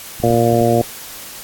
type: clicks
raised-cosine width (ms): 5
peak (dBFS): -18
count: 6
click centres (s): 0.201 / 0.267 / 0.304 / 0.342 / 0.532 / 0.612
type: harmonic tone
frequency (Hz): 117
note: A#2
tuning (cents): +7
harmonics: 1 / 2 / 3 / 4 / 5 / 6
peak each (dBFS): -18 / -18 / -18 / -18 / -18 / -18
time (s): 0.23-0.82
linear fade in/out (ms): 5
effects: white hiss -33 dBFS RMS until 1.43 s + AAC 64 kbps